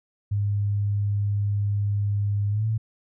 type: tone with pitch glide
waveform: sine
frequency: 102 to 110.59 Hz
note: G#2 to A2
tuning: -31 to +9 cents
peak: -21 dBFS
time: 0.31-2.78 s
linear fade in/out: 10 ms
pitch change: +140 cents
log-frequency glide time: 2.5-2.66 s
effects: none